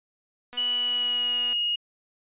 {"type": "click train", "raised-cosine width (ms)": 0.3, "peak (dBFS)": -27, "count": 246, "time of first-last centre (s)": [0.53, 1.53], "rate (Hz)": 245}
{"type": "tone with pitch glide", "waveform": "sine", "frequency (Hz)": [2946, 2872], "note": ["F#7", "F7"], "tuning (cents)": [-8, 48], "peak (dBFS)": -23, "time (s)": [0.57, 1.76], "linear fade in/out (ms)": 10, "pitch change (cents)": -44, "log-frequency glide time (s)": [0.8, 1.42]}
{"effects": ["resampled to 8000 Hz"]}